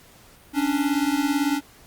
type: beating tone pair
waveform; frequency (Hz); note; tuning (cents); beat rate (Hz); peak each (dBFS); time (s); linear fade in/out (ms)
square; 277.2 / 295.2; C#4 / D4; 0 / +9; 18; -24; 0.53-1.61; 50
effects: pink hiss -51 dBFS RMS until 1.86 s + Opus 48 kbps